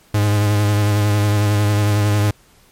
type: tone with vibrato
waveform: 45% pulse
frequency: 103.83 Hz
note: G#2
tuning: in tune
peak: -13 dBFS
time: 0.14-2.31 s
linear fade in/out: 5 ms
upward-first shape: sine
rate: 11 Hz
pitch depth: 28 cents each way
effects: pink hiss -52 dBFS RMS until 2.71 s + MP3 64 kbps